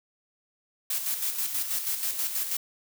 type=noise with tremolo; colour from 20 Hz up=blue; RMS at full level=-28 dBFS; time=0.9-2.57 s; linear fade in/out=5 ms; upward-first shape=square; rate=6.2 Hz; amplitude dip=50%; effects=none